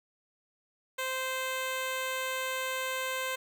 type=tone; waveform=10% pulse; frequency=520 Hz; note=C5; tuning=11 cents flat; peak=-23 dBFS; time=0.98-3.36 s; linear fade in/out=10 ms; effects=none